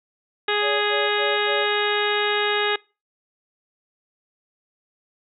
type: harmonic tone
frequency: 415.3 Hz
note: G#4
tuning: in tune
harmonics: 1 / 2 / 3 / 4 / 5 / 6 / 7 / 8 / 9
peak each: -24 / -28 / -29 / -26 / -30 / -32 / -31 / -34 / -29 dBFS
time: 0.48-2.76 s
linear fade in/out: 5 ms
type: tone bursts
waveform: sine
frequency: 572 Hz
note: D5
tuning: 46 cents flat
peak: -26 dBFS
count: 4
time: 0.61-1.666 s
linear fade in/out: 50 ms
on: 210 ms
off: 72 ms
effects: noise-tail reverb RT60 0.3 s tail -24 dB re dry